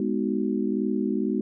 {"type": "chord", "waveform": "sine", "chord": "G# minor seventh", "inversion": "none", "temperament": "just", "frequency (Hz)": [207.7, 249.2, 311.5, 373.8], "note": ["G#3", "B3", "D#4", "F#4"], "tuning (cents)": [0, 16, 2, 18], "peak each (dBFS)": [-27, -28, -29, -30], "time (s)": [0, 1.41], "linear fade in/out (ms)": 2, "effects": []}